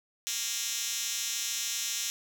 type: tone with high-pass filter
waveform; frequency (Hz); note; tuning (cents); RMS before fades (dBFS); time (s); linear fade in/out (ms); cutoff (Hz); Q
5% pulse; 232.9; A#3; -1; -33; 0.27-2.1; 0; 4700; 3.2
effects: none